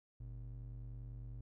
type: ring-modulated tone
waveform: triangle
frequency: 84 Hz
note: E2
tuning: 33 cents sharp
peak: -40 dBFS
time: 0.2-1.41 s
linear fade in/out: 5 ms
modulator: 35.1 Hz
effects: none